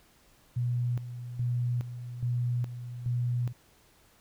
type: tone with tremolo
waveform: sine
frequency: 121.8 Hz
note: B2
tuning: 24 cents flat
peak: -26 dBFS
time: 0.56-3.53 s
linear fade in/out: 10 ms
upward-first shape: square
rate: 1.2 Hz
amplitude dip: 70%
effects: pink hiss -62 dBFS RMS until 4.2 s

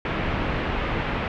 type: low-pass noise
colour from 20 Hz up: pink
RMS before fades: -26 dBFS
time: 0.05-1.28 s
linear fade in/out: 2 ms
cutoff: 2800 Hz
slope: 24 dB/octave
effects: none

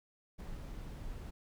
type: noise with ADSR envelope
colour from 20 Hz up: brown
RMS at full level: -41 dBFS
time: 0.38-1.31 s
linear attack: 24 ms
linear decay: 10 ms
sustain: -3 dB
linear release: 14 ms
effects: none

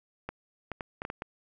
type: clicks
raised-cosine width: 0.5 ms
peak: -20 dBFS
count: 7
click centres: 0.29 / 0.717 / 0.808 / 1.019 / 1.051 / 1.101 / 1.221 s
effects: none

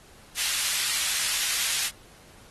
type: high-pass noise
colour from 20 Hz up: pink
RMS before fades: -27 dBFS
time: 0.35-1.91 s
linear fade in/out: 50 ms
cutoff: 2400 Hz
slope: 12 dB/octave
effects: pink hiss -53 dBFS RMS until 2.5 s + AAC 32 kbps

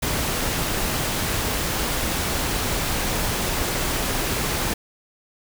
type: noise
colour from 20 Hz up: pink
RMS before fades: -24 dBFS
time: 0.02-4.74 s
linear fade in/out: 10 ms
effects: none

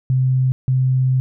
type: tone pair in turn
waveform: sine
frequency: 129.7 / 129.7 Hz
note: C3 / C3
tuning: -15 / -15 cents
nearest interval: unison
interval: 0 cents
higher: neither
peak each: -13 dBFS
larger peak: neither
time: 0.1-0.52 / 0.68-1.2 s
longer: second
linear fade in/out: 0 ms
effects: none

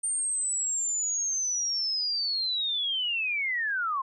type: linear sweep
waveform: sine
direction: down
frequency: 8870 to 1031 Hz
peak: -26 dBFS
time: 0.03-4.02 s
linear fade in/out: 10 ms
effects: none

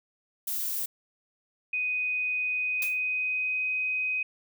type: noise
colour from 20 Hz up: violet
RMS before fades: -31 dBFS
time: 0.47-0.86 s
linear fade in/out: 5 ms
type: tone with pitch glide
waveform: sine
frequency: 2496 to 2513 Hz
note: D#7 to D#7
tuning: +5 to +17 cents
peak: -26 dBFS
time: 1.73-4.23 s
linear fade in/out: 5 ms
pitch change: +12 cents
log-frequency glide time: 2.5-3.65 s
type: noise with exponential decay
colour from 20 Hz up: blue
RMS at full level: -31 dBFS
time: 2.82-3.01 s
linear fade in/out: 2 ms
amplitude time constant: 40 ms
effects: none

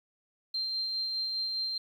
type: tone with tremolo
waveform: sine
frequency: 4159 Hz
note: C8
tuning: 11 cents flat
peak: -29 dBFS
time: 0.54-1.78 s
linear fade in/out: 5 ms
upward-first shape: sine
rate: 4.9 Hz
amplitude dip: 25%
effects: 10-bit

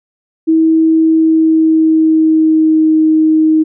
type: tone with pitch glide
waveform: sine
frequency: 321.5 to 314.3 Hz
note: E4 to D#4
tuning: -43 to +18 cents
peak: -6 dBFS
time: 0.47-3.64 s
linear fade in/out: 20 ms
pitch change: -39 cents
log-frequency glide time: 1.03-2.96 s
effects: none

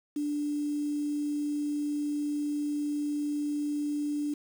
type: tone with quantisation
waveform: sine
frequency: 293.8 Hz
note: D4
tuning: 1 cent sharp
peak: -28 dBFS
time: 0.16-4.34 s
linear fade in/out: 5 ms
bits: 8
effects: none

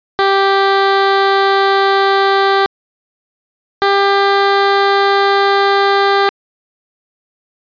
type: tone pair in turn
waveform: 15% pulse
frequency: 392 / 397.2 Hz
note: G4 / G4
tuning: 0 / +23 cents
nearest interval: unison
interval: 23 cents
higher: second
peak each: -3 dBFS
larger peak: neither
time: 0.19-2.66 / 3.82-6.29 s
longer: neither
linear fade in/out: 0 ms
effects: resampled to 11025 Hz

